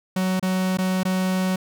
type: tone with dropouts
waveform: 45% pulse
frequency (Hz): 186.3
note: F#3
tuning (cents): +12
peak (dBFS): -20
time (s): 0.16-1.56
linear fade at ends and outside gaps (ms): 5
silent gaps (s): 0.397-0.426 / 0.773-0.785 / 1.033-1.051
effects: none